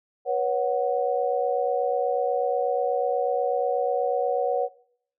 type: chord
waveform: sine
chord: B suspended second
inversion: none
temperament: equal with one note detuned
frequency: 486.2 / 554.4 / 740 Hz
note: B4 / C#5 / F#5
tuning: -27 / 0 / 0 cents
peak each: -26 dBFS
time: 0.25-4.69 s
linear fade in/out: 50 ms
effects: noise-tail reverb RT60 0.6 s tail -19 dB re dry